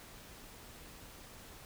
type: silence
effects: pink hiss -53 dBFS RMS until 1.65 s